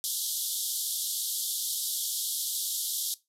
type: band-pass noise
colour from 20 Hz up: white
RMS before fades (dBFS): -32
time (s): 0.04-3.14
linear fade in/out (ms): 0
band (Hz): 3200 to 14000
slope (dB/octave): 96
effects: noise-tail reverb RT60 0.2 s tail -18 dB re dry